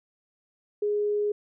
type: tone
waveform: sine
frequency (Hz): 415.3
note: G#4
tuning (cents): 0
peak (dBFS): -23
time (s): 0.82-1.32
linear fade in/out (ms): 5
effects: none